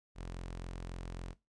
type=tone; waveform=sawtooth; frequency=43.65 Hz; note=F1; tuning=in tune; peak=-37 dBFS; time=0.15-1.35 s; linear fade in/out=50 ms; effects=noise-tail reverb RT60 0.2 s tail -17 dB re dry + resampled to 22050 Hz